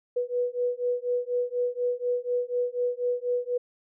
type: beating tone pair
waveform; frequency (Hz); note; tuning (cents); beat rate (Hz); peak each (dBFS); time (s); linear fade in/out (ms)
sine; 488.4 / 492.5; B4 / B4; -19 / -5; 4.1; -28; 0.16-3.58; 10
effects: none